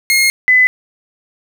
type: tone pair in turn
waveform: sawtooth / sine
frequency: 2146 / 2010 Hz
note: C7 / B6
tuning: +43 / +30 cents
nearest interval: minor second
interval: 113 cents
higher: first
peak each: -6 dBFS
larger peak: neither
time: 0.1-0.3 / 0.48-0.67 s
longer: first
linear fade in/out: 0 ms
effects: 7-bit